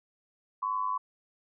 sine tone pair together, 1020.9 / 1123 Hz, C6 / C#6, -43 / +22 cents, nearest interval major second, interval 165 cents, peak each -30 / -32 dBFS, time 0.62-0.98 s, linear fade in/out 10 ms, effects none

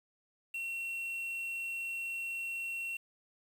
triangle tone with quantisation, 2724 Hz, F7, 44 cents flat, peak -34 dBFS, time 0.54-2.97 s, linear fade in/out 5 ms, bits 9, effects none

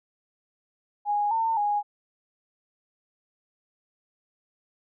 sine tone with pitch steps, 826 / 903 / 826 Hz, G#5 / A5 / G#5, -10 / +45 / -10 cents, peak -22 dBFS, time 1.05-1.83 s, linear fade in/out 50 ms, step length 260 ms, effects none

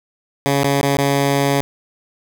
10% pulse tone with dropouts, 140 Hz, C#3, 18 cents sharp, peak -6 dBFS, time 0.46-1.61 s, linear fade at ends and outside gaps 0 ms, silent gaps 0.632-0.644 / 0.812-0.831 / 0.969-0.983 s, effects none

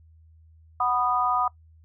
sine chord, B major, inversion second, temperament just, 740.8 / 987.8 / 1234.7 Hz, F#5 / B5 / D#6, +2 / 0 / -14 cents, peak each -26 / -27 / -24 dBFS, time 0.8-1.48 s, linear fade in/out 5 ms, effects noise-tail reverb RT60 0.1 s tail -20 dB re dry + added 80 Hz sine -51 dBFS peak until 1.84 s

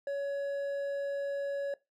sine tone with hard clipping, 561 Hz, C#5, 21 cents sharp, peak -33 dBFS, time 0.07-1.74 s, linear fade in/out 2 ms, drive 5 dB, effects noise-tail reverb RT60 0.2 s tail -19 dB re dry

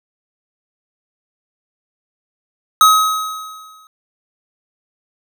square tone with exponential decay, 1271 Hz, D#6, 36 cents sharp, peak -5 dBFS, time 2.81-3.87 s, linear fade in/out 1 ms, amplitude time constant 230 ms, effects none

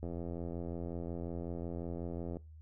click train, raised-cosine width 2 ms, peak -28 dBFS, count 201, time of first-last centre 0.03-2.369 s, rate 85.5 Hz, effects noise-tail reverb RT60 0.3 s tail -22 dB re dry + added 78 Hz sine -50 dBFS peak until 2.61 s

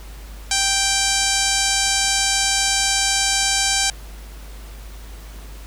5% pulse tone with low-pass filter, 784 Hz, G5, in tune, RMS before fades -19 dBFS, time 0.51-3.9 s, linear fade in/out 2 ms, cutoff 7700 Hz, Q 1.5, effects added 51 Hz sine -34 dBFS peak until 5.66 s + pink hiss -44 dBFS RMS until 5.66 s

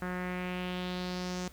sawtooth tone with low-pass filter sweep, 181 Hz, F#3, 38 cents flat, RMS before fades -36 dBFS, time 0.02-1.48 s, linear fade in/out 0 ms, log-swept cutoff 1600 to 6600 Hz, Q 2.8, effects added 60 Hz sine -51 dBFS peak until 1.52 s + pink hiss -57 dBFS RMS until 1.52 s

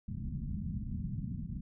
white low-pass noise, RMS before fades -38 dBFS, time 0.08-1.61 s, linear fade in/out 5 ms, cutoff 220 Hz, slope 48 dB/octave, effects none

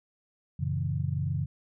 sine chord, F# dominant seventh, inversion none, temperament equal, 92.5 / 116.54 / 138.59 / 164.81 Hz, F#2 / A#2 / C#3 / E3, 0 / 0 / 0 / 0 cents, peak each -32 / -36 / -30 / -35 dBFS, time 0.59-1.46 s, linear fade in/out 10 ms, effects none

